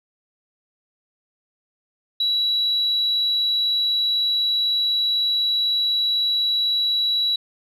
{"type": "tone", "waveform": "sine", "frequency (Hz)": 3914, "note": "B7", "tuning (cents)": -16, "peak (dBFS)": -17, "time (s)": [2.2, 7.36], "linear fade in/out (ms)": 5, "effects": ["tanh soft clip ceiling -13 dBFS"]}